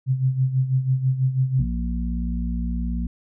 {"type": "tone with tremolo", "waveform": "sine", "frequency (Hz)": 130.81, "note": "C3", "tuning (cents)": 0, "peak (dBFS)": -15, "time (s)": [0.06, 1.67], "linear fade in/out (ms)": 50, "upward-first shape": "sine", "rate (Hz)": 6.1, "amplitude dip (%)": 70}
{"type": "harmonic tone", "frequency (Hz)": 58.8, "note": "A#1", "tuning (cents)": 16, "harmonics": [1, 3, 4], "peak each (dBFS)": [-24, -29, -30], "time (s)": [1.59, 3.07], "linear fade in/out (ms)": 5}
{"effects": []}